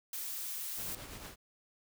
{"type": "noise", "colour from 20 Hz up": "blue", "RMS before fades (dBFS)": -40, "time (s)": [0.13, 0.95], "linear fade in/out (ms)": 2}
{"type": "noise with tremolo", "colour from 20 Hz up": "pink", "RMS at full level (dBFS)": -45, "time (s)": [0.76, 1.36], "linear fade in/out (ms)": 50, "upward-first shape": "triangle", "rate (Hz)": 8.6, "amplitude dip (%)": 50}
{"effects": []}